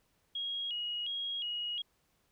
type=tone with vibrato; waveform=sine; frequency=3082 Hz; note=G7; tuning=30 cents flat; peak=-34 dBFS; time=0.35-1.82 s; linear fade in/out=5 ms; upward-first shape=square; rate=1.4 Hz; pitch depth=110 cents each way; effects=pink hiss -74 dBFS RMS until 2.31 s